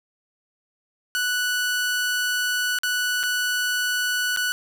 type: tone with dropouts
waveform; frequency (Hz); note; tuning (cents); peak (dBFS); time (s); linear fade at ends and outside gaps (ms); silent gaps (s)
sawtooth; 1480; F#6; 0; -18; 1.15-4.52; 0; 2.787-2.834 / 3.231-3.236 / 4.363-4.372
effects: none